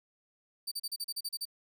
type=tone bursts; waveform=sawtooth; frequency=4622 Hz; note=D8; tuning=28 cents flat; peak=-31 dBFS; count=10; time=0.67-1.454 s; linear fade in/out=10 ms; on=46 ms; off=36 ms; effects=none